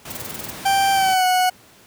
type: noise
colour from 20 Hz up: pink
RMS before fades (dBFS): -34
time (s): 0.05-1.14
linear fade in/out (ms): 5
type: noise bursts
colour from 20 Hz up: blue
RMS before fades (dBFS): -30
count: 9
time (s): 0.1-0.507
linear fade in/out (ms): 5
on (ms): 23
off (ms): 25
type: tone with pitch glide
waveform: 40% pulse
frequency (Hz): 784 to 735.7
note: G5 to F#5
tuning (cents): 0 to -10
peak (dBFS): -14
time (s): 0.65-1.5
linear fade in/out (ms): 10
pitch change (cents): -110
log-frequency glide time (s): 0.93-1.25
effects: pink hiss -49 dBFS RMS until 1.86 s + high-pass 100 Hz 12 dB/octave